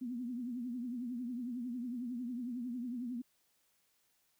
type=tone with vibrato; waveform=sine; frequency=244.3 Hz; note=B3; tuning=19 cents flat; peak=-37 dBFS; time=0.01-3.22 s; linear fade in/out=10 ms; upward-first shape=triangle; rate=11 Hz; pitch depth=120 cents each way; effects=white hiss -75 dBFS RMS until 4.39 s